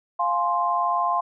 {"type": "chord", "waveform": "sine", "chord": "F minor", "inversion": "none", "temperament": "just", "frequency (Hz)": [698.5, 838.1, 1047.7], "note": ["F5", "Ab5", "C6"], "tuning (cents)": [0, 16, 2], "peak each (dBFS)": [-25, -28, -22], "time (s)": [0.19, 1.21], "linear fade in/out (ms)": 10, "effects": []}